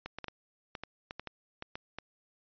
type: clicks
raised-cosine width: 0.3 ms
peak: -23 dBFS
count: 12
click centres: 0.06 / 0.186 / 0.243 / 0.283 / 0.752 / 0.836 / 1.109 / 1.196 / 1.273 / 1.624 / 1.755 / 1.986 s
effects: resampled to 11025 Hz